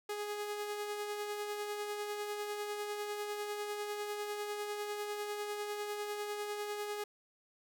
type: tone with tremolo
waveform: sawtooth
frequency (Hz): 415.3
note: G#4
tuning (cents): 0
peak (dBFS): -32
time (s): 0.09-7.04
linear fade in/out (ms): 5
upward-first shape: sine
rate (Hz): 10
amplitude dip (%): 35
effects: none